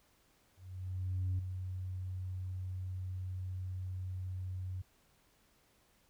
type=tone with ADSR envelope; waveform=sine; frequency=92.5 Hz; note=F#2; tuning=in tune; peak=-29 dBFS; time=0.56-4.82 s; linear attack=830 ms; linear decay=4 ms; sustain=-8 dB; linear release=9 ms; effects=tanh soft clip ceiling -29 dBFS + pink hiss -70 dBFS RMS until 6.09 s